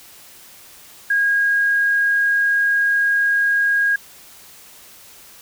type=tone; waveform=sine; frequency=1634 Hz; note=G#6; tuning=29 cents flat; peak=-14 dBFS; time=1.1-3.96 s; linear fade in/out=5 ms; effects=white hiss -44 dBFS RMS until 5.41 s